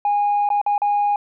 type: tone with dropouts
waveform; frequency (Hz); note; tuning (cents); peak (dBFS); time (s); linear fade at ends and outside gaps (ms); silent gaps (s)
sine; 821; G#5; -20; -14; 0.05-1.16; 2; 0.49-0.502 / 0.615-0.663 / 0.78-0.818
effects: tanh soft clip ceiling -13 dBFS